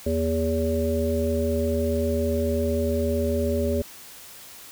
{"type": "harmonic tone with a mistuned harmonic", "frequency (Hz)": 81.3, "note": "E2", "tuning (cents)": -23, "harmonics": [1, 3, 5, 7], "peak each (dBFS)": [-26, -27, -27, -27], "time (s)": [0.06, 3.82], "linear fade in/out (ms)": 5, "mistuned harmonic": 3, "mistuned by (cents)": -38, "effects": ["white hiss -44 dBFS RMS until 4.71 s"]}